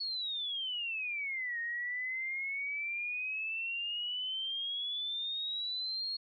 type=exponential two-way sweep; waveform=sine; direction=down then up; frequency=4418 to 1853 to 4318 Hz; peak=-34 dBFS; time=0-6.17 s; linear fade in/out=10 ms; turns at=1.59 s; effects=none